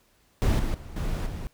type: noise with level steps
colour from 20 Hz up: brown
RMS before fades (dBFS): -21 / -27 / -40 / -28 / -34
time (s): 0.42-1.47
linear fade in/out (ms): 0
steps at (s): 0.59 / 0.74 / 0.96 / 1.26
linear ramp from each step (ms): 5
effects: pink hiss -64 dBFS RMS until 1.53 s